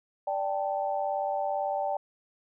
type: chord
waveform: sine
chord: D suspended fourth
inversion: none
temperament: just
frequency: 587.3 / 783.1 / 881 Hz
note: D5 / G5 / A5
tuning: 0 / -2 / +2 cents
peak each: -31 / -30 / -35 dBFS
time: 0.27-1.97 s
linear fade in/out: 5 ms
effects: none